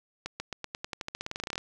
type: accelerating click train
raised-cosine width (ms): 0.2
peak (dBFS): -17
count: 21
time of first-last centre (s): 0.26-1.58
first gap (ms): 140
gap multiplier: 0.91
effects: none